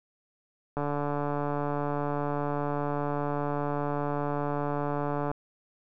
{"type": "click train", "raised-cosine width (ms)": 1, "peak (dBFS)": -17, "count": 660, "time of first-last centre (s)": [0.77, 5.315], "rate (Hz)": 145, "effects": []}